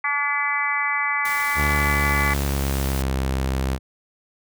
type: harmonic tone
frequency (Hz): 287.3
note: D4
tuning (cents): -38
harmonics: 3 / 4 / 5 / 6 / 7 / 8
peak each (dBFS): -30 / -26 / -33 / -30 / -23 / -29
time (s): 0.04-2.34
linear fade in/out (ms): 5
type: noise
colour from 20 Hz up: white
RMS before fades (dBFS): -34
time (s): 1.25-3.02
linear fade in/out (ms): 2
type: tone with pitch glide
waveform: sawtooth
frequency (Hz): 73.42 to 66.17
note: D2 to C2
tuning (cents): 0 to +20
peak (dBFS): -17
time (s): 1.55-3.79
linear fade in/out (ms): 50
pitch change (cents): -180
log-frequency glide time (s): 1.68-3.13
effects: none